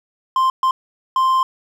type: tone bursts at uneven times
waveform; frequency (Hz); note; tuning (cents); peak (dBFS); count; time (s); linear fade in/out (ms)
triangle; 1046.5; C6; 0; -11; 3; 0.36-0.5 / 0.63-0.71 / 1.16-1.43; 2
effects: none